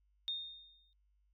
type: tone with exponential decay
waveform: sine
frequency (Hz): 3668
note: A#7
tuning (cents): -29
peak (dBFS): -33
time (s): 0.28-0.93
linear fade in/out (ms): 0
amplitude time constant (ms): 140
effects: added 50 Hz sine -70 dBFS peak until 1.33 s + MP3 96 kbps